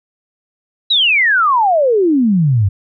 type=exponential sweep; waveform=sine; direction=down; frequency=3993 to 92.2 Hz; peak=-9 dBFS; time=0.9-2.69 s; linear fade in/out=10 ms; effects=none